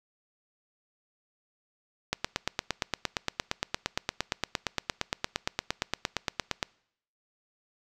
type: click train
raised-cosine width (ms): 0.2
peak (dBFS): -9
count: 40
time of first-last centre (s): 2.13-6.628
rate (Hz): 8.67
effects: noise-tail reverb RT60 0.7 s tail -25 dB re dry